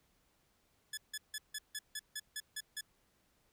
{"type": "tone bursts", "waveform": "10% pulse", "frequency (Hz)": 1713, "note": "A6", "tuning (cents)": -47, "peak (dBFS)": -30, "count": 10, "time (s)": [0.93, 2.81], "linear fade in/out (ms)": 5, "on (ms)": 44, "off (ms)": 160, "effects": ["pink hiss -74 dBFS RMS until 3.52 s"]}